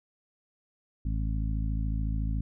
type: harmonic tone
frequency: 53.9 Hz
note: A1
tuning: 35 cents flat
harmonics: 1 / 2 / 3 / 4 / 5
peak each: -28 / -34 / -38 / -40 / -42 dBFS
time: 1.05-2.41 s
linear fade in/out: 5 ms
effects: none